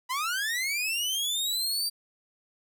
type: linear sweep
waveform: sawtooth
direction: up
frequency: 971 to 4711 Hz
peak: -24 dBFS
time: 0.09-1.9 s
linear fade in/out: 20 ms
effects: none